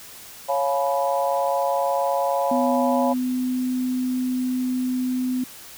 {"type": "chord", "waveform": "sine", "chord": "C# dominant seventh", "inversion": "none", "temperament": "equal with one note detuned", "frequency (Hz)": [554.4, 698.5, 848.6, 987.8], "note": ["C#5", "E#5", "G#5", "B5"], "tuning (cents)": [0, 0, 37, 0], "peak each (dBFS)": [-23, -25, -26, -27], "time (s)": [0.48, 3.14], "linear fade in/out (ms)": 20}
{"type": "tone with pitch glide", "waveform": "sine", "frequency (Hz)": [251.1, 253.6], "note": ["B3", "B3"], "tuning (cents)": [29, 46], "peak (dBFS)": -21, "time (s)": [2.51, 5.44], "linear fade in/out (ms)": 5, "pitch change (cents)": 17, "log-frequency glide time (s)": [2.85, 3.48]}
{"effects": ["white hiss -42 dBFS RMS until 5.77 s"]}